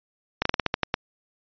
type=slowing click train; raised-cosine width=0.3 ms; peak=-5 dBFS; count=9; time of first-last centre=0.42-0.941 s; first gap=34 ms; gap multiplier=1.18; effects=resampled to 11025 Hz